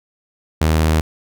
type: tone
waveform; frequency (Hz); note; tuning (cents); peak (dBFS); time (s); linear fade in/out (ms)
sawtooth; 78.9; D#2; +25; -9; 0.61-1.01; 5
effects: none